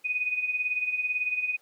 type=tone with tremolo; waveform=sine; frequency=2489 Hz; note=D#7; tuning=in tune; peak=-23 dBFS; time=0.04-1.57 s; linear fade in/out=20 ms; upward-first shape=sine; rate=18 Hz; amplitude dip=65%; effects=pink hiss -63 dBFS RMS until 1.61 s + high-pass 400 Hz 12 dB/octave